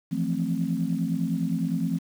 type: chord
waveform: sine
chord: F major seventh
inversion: third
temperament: equal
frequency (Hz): 164.81 / 174.61 / 220 / 261.6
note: E3 / F3 / A3 / C4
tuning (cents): 0 / 0 / 0 / 0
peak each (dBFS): -29 / -28 / -30 / -29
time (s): 0.11-1.99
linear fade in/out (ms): 20
effects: tanh soft clip ceiling -13 dBFS + 8-bit